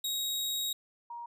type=tone pair in turn; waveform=sawtooth / sine; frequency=3791 / 944.5 Hz; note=A#7 / A#5; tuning=+28 / +22 cents; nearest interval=2 octaves; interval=2406 cents; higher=first; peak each=-28 / -39 dBFS; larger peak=first; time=0.04-0.73 / 1.1-1.26 s; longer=first; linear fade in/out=5 ms; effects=none